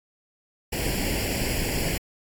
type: noise with comb filter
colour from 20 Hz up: pink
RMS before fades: -27 dBFS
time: 0.72-1.98 s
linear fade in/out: 10 ms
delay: 0.4 ms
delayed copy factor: +0.8
effects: AAC 64 kbps

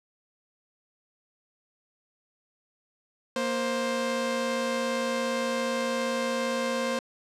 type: tone pair together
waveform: sawtooth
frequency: 234.3 / 526 Hz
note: A#3 / C5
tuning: +9 / +9 cents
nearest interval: octave + major second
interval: 1400 cents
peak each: -27 / -24 dBFS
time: 3.36-6.99 s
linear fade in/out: 2 ms
effects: low-pass 8000 Hz 12 dB/octave

